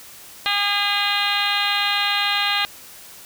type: harmonic tone with a mistuned harmonic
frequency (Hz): 406.4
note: G#4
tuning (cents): -38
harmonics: 2 / 3 / 4 / 5 / 6 / 7 / 8 / 9 / 10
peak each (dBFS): -27 / -27 / -27 / -27 / -27 / -27 / -27 / -27 / -27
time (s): 0.46-2.65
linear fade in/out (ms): 0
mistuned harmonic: 6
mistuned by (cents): +19
effects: white hiss -42 dBFS RMS until 3.25 s